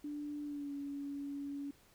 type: tone with pitch glide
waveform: sine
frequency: 293.7 to 282.6 Hz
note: D4 to C#4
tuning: 0 to +34 cents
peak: -39 dBFS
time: 0.04-1.71 s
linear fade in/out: 5 ms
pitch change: -66 cents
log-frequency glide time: 0.43-0.73 s
effects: pink hiss -66 dBFS RMS until 1.94 s